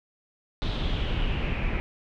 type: noise with low-pass filter sweep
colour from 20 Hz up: brown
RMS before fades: -27 dBFS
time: 0.62-1.8 s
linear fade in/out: 0 ms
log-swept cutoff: 3800 to 2300 Hz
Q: 5.4
effects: none